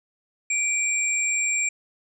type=tone pair together; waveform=sine; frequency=2349 / 7458 Hz; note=D7 / A#8; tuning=0 / 0 cents; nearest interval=octave + minor sixth; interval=2000 cents; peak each=-24 dBFS; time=0.5-1.69 s; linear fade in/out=5 ms; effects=none